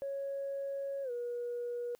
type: tone with pitch glide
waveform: sine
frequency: 553 to 481.4 Hz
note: C#5 to B4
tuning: -4 to -44 cents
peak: -34 dBFS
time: 0.02-1.95 s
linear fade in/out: 0 ms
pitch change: -240 cents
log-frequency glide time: 1.03-1.11 s
effects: tanh soft clip ceiling -31 dBFS + white hiss -72 dBFS RMS until 1.99 s